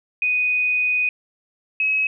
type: tone pair in turn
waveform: sine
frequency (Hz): 2489 / 2559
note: D#7 / D#7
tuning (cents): 0 / +48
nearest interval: unison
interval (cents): 48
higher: second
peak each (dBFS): -17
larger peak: neither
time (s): 0.22-1.09 / 1.8-2.07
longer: first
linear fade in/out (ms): 2
effects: none